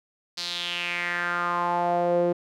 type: tone with band-pass filter sweep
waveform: sawtooth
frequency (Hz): 174.61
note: F3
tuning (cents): 0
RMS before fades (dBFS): -26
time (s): 0.37-2.33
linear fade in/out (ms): 10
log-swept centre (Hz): 4600 to 430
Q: 4.2
effects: none